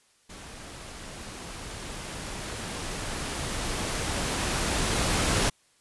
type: noise with level ramp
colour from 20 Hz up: pink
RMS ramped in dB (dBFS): -44 to -24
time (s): 0.29-5.5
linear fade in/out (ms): 10
effects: white hiss -64 dBFS RMS until 5.8 s + resampled to 24000 Hz